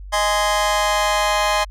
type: chord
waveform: sawtooth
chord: Ab major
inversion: second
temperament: just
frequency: 623 / 830.6 / 1038.3 Hz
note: Eb5 / Ab5 / C6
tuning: +2 / 0 / -14 cents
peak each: -17 dBFS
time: 0.12-1.65 s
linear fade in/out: 20 ms
effects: added 48 Hz sine -32 dBFS peak until 1.7 s + low-pass 10000 Hz 12 dB/octave